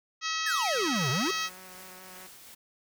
harmonic tone, 643 Hz, E5, 43 cents flat, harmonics 2 / 3 / 4 / 5 / 6 / 7 / 8 / 9 / 10, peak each -34 / -36 / -37 / -38 / -39 / -39 / -40 / -41 / -41 dBFS, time 0.21-1.5 s, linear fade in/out 50 ms
square exponential two-way sweep, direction down then up, 1864.7 to 119.7 to 411.9 Hz, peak -29 dBFS, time 0.46-1.31 s, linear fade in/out 5 ms, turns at 1.1 s
5% pulse tone with vibrato, 185 Hz, F#3, in tune, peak -37 dBFS, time 0.74-2.27 s, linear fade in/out 5 ms, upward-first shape square, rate 4.8 Hz, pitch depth 13 cents each way
white noise with tremolo, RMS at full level -48 dBFS, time 0.95-2.55 s, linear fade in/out 10 ms, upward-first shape triangle, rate 2.6 Hz, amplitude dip 35%
effects none

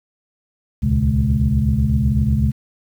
sine tone cluster, 68.8 / 76.8 / 120.5 / 139 / 211.3 Hz, C#2 / D#2 / B2 / C#3 / G#3, -12 / -22 / -42 / +5 / +30 cents, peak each -20 dBFS, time 0.82-2.52 s, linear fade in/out 20 ms, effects tanh soft clip ceiling -4 dBFS + 8-bit

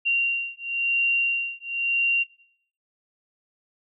sine beating tone pair, 2763 / 2763.97 Hz, F7 / F7, -19 / -19 cents, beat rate 0.97 Hz, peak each -25 dBFS, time 0.05-2.24 s, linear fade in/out 20 ms, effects noise-tail reverb RT60 0.6 s tail -19 dB re dry

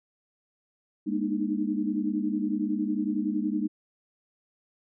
sine tone cluster, 205.9 / 236.3 / 301.4 / 312.2 Hz, G#3 / A#3 / D4 / D#4, -15 / +24 / +45 / +6 cents, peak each -30 / -32 / -30 / -32 dBFS, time 1.06-3.68 s, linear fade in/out 20 ms, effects none

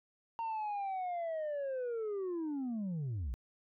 sine linear sweep, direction down, 923 to 51.4 Hz, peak -32 dBFS, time 0.39-3.34 s, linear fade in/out 0 ms, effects tanh soft clip ceiling -34 dBFS

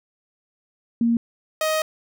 sine / sawtooth tone pair in turn, 233.1 / 626.8 Hz, A#3 / D#5, 0 / +13 cents, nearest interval octave + perfect fourth, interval 1713 cents, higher second, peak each -16 dBFS, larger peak neither, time 1.01-1.17 / 1.61-1.82 s, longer second, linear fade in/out 2 ms, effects none

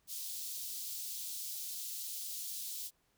white high-pass noise, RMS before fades -42 dBFS, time 0.07-2.91 s, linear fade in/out 50 ms, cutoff 3600 Hz, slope 24 dB/octave, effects pink hiss -75 dBFS RMS until 3.17 s

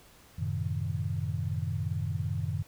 sine chord, F# diminished seventh, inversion none, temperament equal, 92.5 / 110 / 130.81 / 155.56 Hz, F#2 / A2 / C3 / Eb3, 0 / 0 / 0 / 0 cents, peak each -33 / -35 / -36 / -35 dBFS, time 0.38-2.63 s, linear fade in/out 10 ms, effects pink hiss -57 dBFS RMS until 2.67 s

